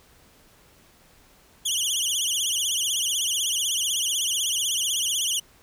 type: tone with vibrato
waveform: 20% pulse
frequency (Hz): 3136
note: G7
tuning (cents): 0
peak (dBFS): -17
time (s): 1.65-5.4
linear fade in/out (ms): 10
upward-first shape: triangle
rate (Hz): 16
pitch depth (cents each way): 200
effects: pink hiss -56 dBFS RMS until 5.62 s